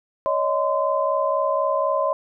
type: tone cluster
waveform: sine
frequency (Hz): 562 / 626 / 1029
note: C#5 / D#5 / C6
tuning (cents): +24 / +10 / -29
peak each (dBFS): -23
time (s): 0.26-2.13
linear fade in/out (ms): 0
effects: none